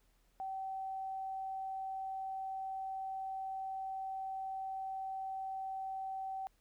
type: tone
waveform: sine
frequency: 768 Hz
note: G5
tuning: 36 cents flat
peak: -38 dBFS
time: 0.4-6.47 s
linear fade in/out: 0 ms
effects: added 41 Hz sine -70 dBFS peak until 6.6 s + pink hiss -75 dBFS RMS until 6.6 s